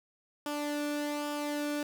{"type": "tone with flanger", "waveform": "sawtooth", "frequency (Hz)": 293.7, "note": "D4", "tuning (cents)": 0, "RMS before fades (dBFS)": -34, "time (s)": [0.46, 1.83], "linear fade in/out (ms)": 2, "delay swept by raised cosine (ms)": [0.48, 1.03], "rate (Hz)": 1.2, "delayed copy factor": -0.5, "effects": ["11-bit"]}